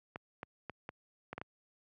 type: clicks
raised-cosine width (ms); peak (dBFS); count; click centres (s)
0.5; -26; 7; 0.159 / 0.431 / 0.697 / 0.891 / 1.33 / 1.38 / 1.415
effects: high-pass 80 Hz 12 dB/octave